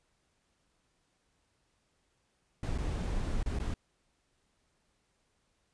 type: noise with dropouts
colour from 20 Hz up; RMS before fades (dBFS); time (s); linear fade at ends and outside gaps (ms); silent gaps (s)
brown; -33; 2.63-3.74; 2; 2.778-2.784 / 3.43-3.46 / 3.588-3.599
effects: pink hiss -75 dBFS RMS until 5.73 s + resampled to 22050 Hz